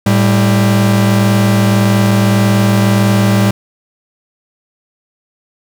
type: tone pair together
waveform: 45% pulse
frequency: 109.7 / 197.68 Hz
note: A2 / G3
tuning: -5 / +15 cents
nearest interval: minor seventh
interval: 1020 cents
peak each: -11 dBFS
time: 0.06-3.51 s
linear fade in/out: 5 ms
effects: none